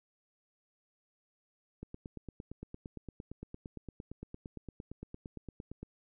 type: click train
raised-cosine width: 3 ms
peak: -30 dBFS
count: 36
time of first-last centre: 1.83-5.83 s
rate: 8.75 Hz
effects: none